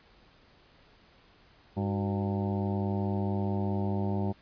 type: harmonic tone with a mistuned harmonic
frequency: 100.2 Hz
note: G2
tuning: 38 cents sharp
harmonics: 1 / 2 / 3 / 4 / 5 / 6 / 7 / 8 / 9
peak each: -31 / -31 / -40 / -37 / -45 / -43 / -43 / -44 / -44 dBFS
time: 1.76-4.33 s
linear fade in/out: 20 ms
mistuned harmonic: 4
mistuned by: -110 cents
effects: pink hiss -60 dBFS RMS until 4.41 s + resampled to 11025 Hz